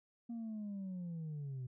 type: linear sweep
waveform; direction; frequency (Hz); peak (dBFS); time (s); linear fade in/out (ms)
sine; down; 236.9 to 123.47; -38; 0.29-1.67; 10
effects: tanh soft clip ceiling -39 dBFS